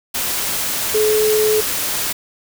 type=tone in noise; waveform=sine; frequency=428.9 Hz; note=A4; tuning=44 cents flat; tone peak=-13 dBFS; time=0.94-1.61 s; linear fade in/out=10 ms; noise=white; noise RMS=-21 dBFS; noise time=0.14-2.13 s; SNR=+5 dB; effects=none